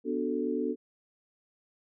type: chord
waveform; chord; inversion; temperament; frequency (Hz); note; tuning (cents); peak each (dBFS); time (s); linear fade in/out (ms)
sine; B minor seventh; none; equal; 246.9 / 293.7 / 370 / 440; B3 / D4 / F#4 / A4; 0 / 0 / 0 / 0; -33 / -33 / -35 / -33; 0.04-0.76; 50
effects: none